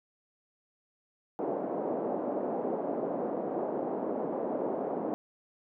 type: band-pass noise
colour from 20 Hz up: white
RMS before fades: -33 dBFS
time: 1.39-5.14 s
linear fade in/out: 0 ms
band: 220 to 670 Hz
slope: 24 dB/octave
effects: none